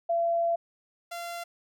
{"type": "tone pair in turn", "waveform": ["sine", "sawtooth"], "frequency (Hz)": [678, 687.9], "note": ["E5", "F5"], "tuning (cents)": [49, -26], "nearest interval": "unison", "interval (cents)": 25, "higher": "second", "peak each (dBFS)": [-23, -31], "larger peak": "first", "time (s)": [[0.09, 0.56], [1.11, 1.44]], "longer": "first", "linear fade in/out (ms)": 10, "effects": []}